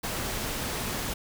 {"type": "noise", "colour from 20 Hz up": "pink", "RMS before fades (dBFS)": -32, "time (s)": [0.03, 1.14], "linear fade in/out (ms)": 10, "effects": []}